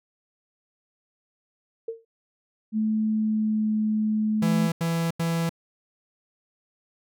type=tone with exponential decay; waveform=sine; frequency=455 Hz; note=A#4; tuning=42 cents flat; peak=-25 dBFS; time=1.88-2.05 s; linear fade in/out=5 ms; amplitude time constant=36 ms
type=tone with pitch glide; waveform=sine; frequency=217.1 to 215.2 Hz; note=A3 to A3; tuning=-23 to -38 cents; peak=-21 dBFS; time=2.72-4.7 s; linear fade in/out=50 ms; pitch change=-15 cents; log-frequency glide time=3.07-3.72 s
type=tone bursts; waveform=45% pulse; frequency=166.3 Hz; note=E3; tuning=16 cents sharp; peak=-23 dBFS; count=3; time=4.42-5.494 s; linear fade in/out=5 ms; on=300 ms; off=87 ms
effects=none

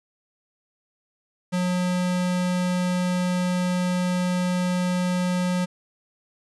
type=tone; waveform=square; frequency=180.4 Hz; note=F#3; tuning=44 cents flat; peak=-22 dBFS; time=1.52-5.66 s; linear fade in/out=20 ms; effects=resampled to 24000 Hz + 10-bit

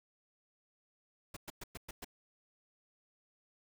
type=noise bursts; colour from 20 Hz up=pink; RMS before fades=-45 dBFS; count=6; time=1.34-2.046 s; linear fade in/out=5 ms; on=26 ms; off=110 ms; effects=none

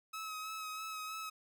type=tone with vibrato; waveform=sawtooth; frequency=1282 Hz; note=E6; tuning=49 cents flat; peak=-37 dBFS; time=0.13-1.3 s; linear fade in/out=10 ms; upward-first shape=sine; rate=3.1 Hz; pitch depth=25 cents each way; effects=none

